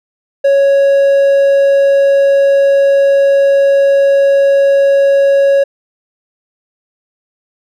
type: tone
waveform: triangle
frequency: 554.4 Hz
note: C#5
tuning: in tune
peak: -4 dBFS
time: 0.44-5.64 s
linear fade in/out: 10 ms
effects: none